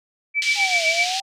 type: tone with tremolo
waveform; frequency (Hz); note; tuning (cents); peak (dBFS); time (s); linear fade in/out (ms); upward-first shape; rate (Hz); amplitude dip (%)
sine; 2312; D7; -28; -15; 0.34-1.07; 50; sine; 7.8; 85
type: band-pass noise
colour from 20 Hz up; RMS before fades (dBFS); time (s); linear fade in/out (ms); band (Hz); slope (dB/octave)
white; -26; 0.42-1.2; 0; 2400 to 5500; 24
type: linear two-way sweep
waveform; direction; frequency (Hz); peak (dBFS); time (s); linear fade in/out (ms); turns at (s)
sine; down then up; 832 to 637 to 786; -25; 0.55-1.22; 50; 0.86
effects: none